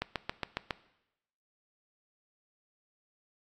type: click train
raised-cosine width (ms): 0.3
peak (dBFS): -15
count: 6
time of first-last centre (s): 0.02-0.708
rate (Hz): 7.27
effects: noise-tail reverb RT60 0.9 s tail -18 dB re dry + AAC 64 kbps